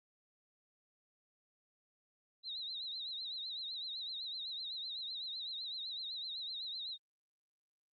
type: tone with vibrato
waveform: sine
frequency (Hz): 3910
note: B7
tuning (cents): -18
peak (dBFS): -40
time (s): 2.43-6.98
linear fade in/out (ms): 50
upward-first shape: triangle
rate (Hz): 7.9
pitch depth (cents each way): 130
effects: Opus 48 kbps